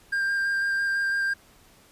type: tone with vibrato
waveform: triangle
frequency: 1595 Hz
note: G6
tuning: 30 cents sharp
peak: -21 dBFS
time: 0.12-1.34 s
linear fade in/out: 10 ms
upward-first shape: square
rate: 6 Hz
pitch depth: 10 cents each way
effects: pink hiss -56 dBFS RMS until 1.91 s + resampled to 32000 Hz